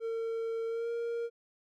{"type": "tone with pitch glide", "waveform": "triangle", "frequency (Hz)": [454.9, 467.1], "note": ["A#4", "A#4"], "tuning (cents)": [-42, 3], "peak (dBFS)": -30, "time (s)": [0, 1.3], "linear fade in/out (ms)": 50, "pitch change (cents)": 45, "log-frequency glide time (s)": [0.67, 0.9], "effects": []}